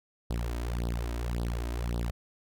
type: tone with flanger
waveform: sawtooth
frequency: 58.7 Hz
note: A#1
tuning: 13 cents sharp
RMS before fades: -32 dBFS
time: 0.3-2.11 s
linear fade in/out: 5 ms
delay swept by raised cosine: 0.21 to 3.21 ms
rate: 1.8 Hz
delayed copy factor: +0.95
effects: none